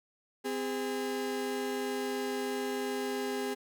35% pulse tone pair together, 257 / 407 Hz, C4 / G#4, -31 / -35 cents, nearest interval minor sixth, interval 796 cents, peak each -35 / -32 dBFS, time 0.44-3.55 s, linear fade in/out 20 ms, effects none

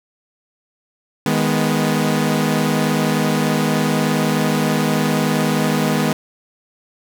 sawtooth chord, G# minor, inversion second, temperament equal with one note detuned, 156.83 / 207.7 / 246.9 Hz, D#3 / G#3 / B3, +14 / 0 / 0 cents, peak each -16 dBFS, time 1.26-6.13 s, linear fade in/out 2 ms, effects none

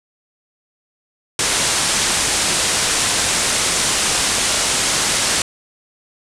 white low-pass noise, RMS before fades -18 dBFS, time 1.39-5.42 s, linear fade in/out 2 ms, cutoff 9600 Hz, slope 48 dB/octave, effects none

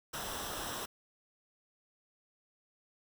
pink noise with comb filter, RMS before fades -40 dBFS, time 0.13-0.86 s, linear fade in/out 10 ms, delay 0.44 ms, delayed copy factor -0.65, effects none

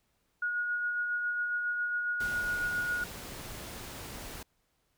sine tone with tremolo, 1446 Hz, F#6, 40 cents flat, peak -28 dBFS, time 0.42-3.04 s, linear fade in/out 5 ms, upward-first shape sine, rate 7.3 Hz, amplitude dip 30%
pink noise, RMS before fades -43 dBFS, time 2.2-4.43 s, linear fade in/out 5 ms
effects pink hiss -75 dBFS RMS until 4.97 s

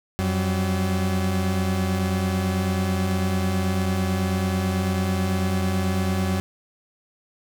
40% pulse tone pair together, 90.45 / 190 Hz, F#2 / F#3, -39 / +46 cents, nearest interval octave + minor second, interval 1285 cents, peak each -23 dBFS, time 0.19-6.4 s, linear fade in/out 0 ms, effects none

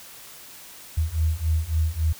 sine beating tone pair, 77.78 / 81.38 Hz, D#2 / E2, 0 / -22 cents, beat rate 3.6 Hz, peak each -24 / -23 dBFS, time 0.97-2.13 s, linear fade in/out 10 ms, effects white hiss -44 dBFS RMS until 2.19 s

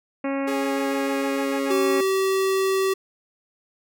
harmonic tone, 274.5 Hz, C#4, 17 cents flat, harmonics 1 / 2 / 3 / 4 / 5 / 6 / 7 / 8 / 9 / 10, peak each -25 / -28 / -36 / -36 / -40 / -42 / -40 / -40 / -42 / -46 dBFS, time 0.24-2.01 s, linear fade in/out 5 ms
sawtooth tone with vibrato, 415.3 Hz, G#4, in tune, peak -24 dBFS, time 0.47-1.72 s, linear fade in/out 10 ms, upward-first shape triangle, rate 6.7 Hz, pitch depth 20 cents each way
square tone, 384 Hz, G4, 36 cents flat, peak -20 dBFS, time 1.7-2.94 s, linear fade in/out 10 ms
effects none

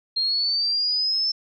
sine linear sweep, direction up, 4186 to 5320 Hz, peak -20 dBFS, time 0.16-1.32 s, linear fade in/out 10 ms, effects none

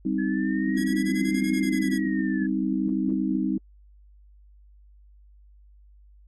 sine chord, C minor, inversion second, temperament just, 196.22 / 261.6 / 314 Hz, G3 / C4 / Eb4, +2 / 0 / +16 cents, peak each -27 dBFS, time 0.05-3.58 s, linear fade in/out 5 ms
sine linear two-way sweep, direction up then down, 1698 to 2148 to 1698 Hz, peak -35 dBFS, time 0.18-2.47 s, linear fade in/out 10 ms, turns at 1.52 s
10% pulse tone bursts, 1661.2 Hz, G#6, in tune, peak -29 dBFS, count 13, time 0.77-1.979 s, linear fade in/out 10 ms, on 69 ms, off 26 ms
effects added 50 Hz sine -50 dBFS peak until 6.27 s + AAC 32 kbps

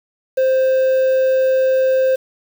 triangle tone with quantisation, 523.3 Hz, C5, in tune, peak -10 dBFS, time 0.37-2.16 s, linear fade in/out 10 ms, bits 6, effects none

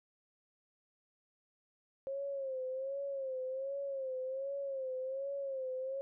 sine tone with vibrato, 536 Hz, C5, 42 cents sharp, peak -36 dBFS, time 2.07-6.01 s, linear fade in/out 0 ms, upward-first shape sine, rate 1.3 Hz, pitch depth 74 cents each way, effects none

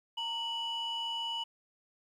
sine tone pair together, 921.2 / 2951 Hz, A#5 / F#7, -21 / -5 cents, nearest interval octave + minor sixth, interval 2016 cents, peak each -37 / -33 dBFS, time 0.17-1.44 s, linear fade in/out 10 ms, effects tanh soft clip ceiling -29 dBFS + 11-bit

